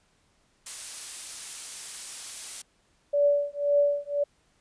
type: noise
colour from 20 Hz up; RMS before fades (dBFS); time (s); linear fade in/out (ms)
blue; -35; 0.66-2.62; 5
type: tone with tremolo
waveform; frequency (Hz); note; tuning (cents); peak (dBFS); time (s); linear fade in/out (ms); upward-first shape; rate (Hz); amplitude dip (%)
sine; 576; D5; -34; -17; 3.13-4.24; 10; triangle; 1.9; 100
effects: pink hiss -67 dBFS RMS until 4.6 s + resampled to 22050 Hz